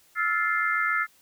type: chord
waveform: sine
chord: F major seventh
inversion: third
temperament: just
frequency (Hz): 1309.6 / 1396.9 / 1746.1 / 2095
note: E6 / F6 / A6 / C7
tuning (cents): -12 / 0 / -14 / +2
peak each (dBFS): -28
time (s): 0.15-1.07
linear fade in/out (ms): 50
effects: white hiss -60 dBFS RMS until 1.21 s